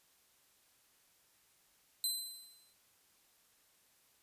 20% pulse tone with exponential decay, 4056 Hz, B7, 45 cents sharp, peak -25 dBFS, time 2.04-2.73 s, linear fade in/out 1 ms, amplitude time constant 150 ms, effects white hiss -70 dBFS RMS until 4.22 s + resampled to 32000 Hz

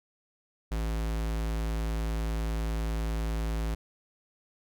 square tone, 55 Hz, A1, in tune, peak -29 dBFS, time 0.71-3.75 s, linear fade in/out 10 ms, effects none

